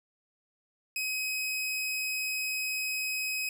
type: tone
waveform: sawtooth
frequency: 2534 Hz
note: D#7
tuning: 31 cents sharp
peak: -27 dBFS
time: 0.96-3.49 s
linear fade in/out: 2 ms
effects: none